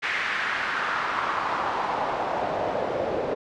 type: noise with band-pass filter sweep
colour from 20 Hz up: pink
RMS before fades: -27 dBFS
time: 0.02-3.35 s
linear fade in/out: 20 ms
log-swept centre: 2000 to 480 Hz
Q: 2.4
effects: low-pass 5000 Hz 12 dB/octave